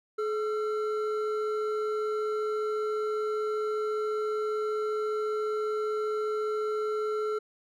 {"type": "tone pair together", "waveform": "triangle", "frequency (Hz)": [427.4, 1357], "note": ["G#4", "E6"], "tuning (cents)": [50, 50], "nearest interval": "octave + minor sixth", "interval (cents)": 2000, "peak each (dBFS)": [-26, -34], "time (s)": [0.18, 7.39], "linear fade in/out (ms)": 10, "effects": []}